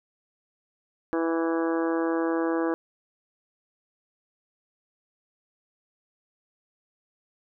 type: harmonic tone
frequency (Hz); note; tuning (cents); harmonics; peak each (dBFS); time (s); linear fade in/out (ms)
164.81; E3; 0; 2 / 3 / 4 / 5 / 6 / 7 / 8 / 9 / 10; -25 / -29 / -36 / -37 / -38 / -37 / -43 / -41 / -40; 1.13-2.74; 0
effects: none